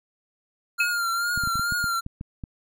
square tone with vibrato, 1396.9 Hz, F6, in tune, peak -24 dBFS, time 0.78-2.01 s, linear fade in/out 20 ms, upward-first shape triangle, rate 2.3 Hz, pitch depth 54 cents each way
sine tone with exponential decay, 2559 Hz, D#7, 48 cents sharp, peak -17 dBFS, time 0.8-0.98 s, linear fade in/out 5 ms, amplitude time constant 38 ms
clicks, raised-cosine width 5 ms, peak -21 dBFS, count 10, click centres 1.376 / 1.437 / 1.474 / 1.556 / 1.595 / 1.723 / 1.842 / 2.064 / 2.211 / 2.438 s
effects none

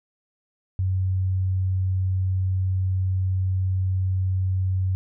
sine tone, 93.7 Hz, F#2, 22 cents sharp, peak -20 dBFS, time 0.79-4.95 s, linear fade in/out 0 ms, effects none

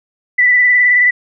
sine tone with vibrato, 1975.5 Hz, B6, in tune, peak -7 dBFS, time 0.38-1.11 s, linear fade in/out 10 ms, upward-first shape sine, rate 19 Hz, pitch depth 28 cents each way, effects none

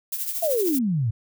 violet noise with tremolo, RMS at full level -26 dBFS, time 0.12-0.79 s, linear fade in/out 5 ms, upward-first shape triangle, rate 13 Hz, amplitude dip 65%
sine exponential sweep, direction down, 698.5 to 103.83 Hz, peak -20 dBFS, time 0.42-1.11 s, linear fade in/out 10 ms
effects none

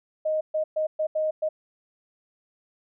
sine tone bursts at uneven times, 622.3 Hz, D#5, in tune, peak -22 dBFS, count 6, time 0.25-0.41 / 0.54-0.64 / 0.76-0.87 / 0.99-1.07 / 1.15-1.31 / 1.42-1.49 s, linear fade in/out 10 ms, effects none

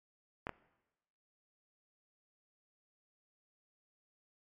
clicks, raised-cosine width 0.5 ms, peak -22 dBFS, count 2, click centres 0.469 / 0.493 s, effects noise-tail reverb RT60 1.0 s tail -20 dB re dry + MP3 64 kbps

